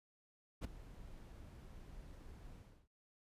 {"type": "noise with ADSR envelope", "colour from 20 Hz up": "brown", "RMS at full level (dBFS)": -36, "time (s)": [0.61, 2.88], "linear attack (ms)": 35, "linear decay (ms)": 9, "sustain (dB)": -18, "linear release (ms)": 330, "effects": ["resampled to 32000 Hz"]}